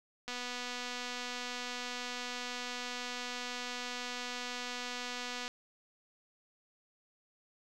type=click train; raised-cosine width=0.2 ms; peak=-23 dBFS; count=1280; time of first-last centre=0.28-5.479 s; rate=246 Hz; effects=none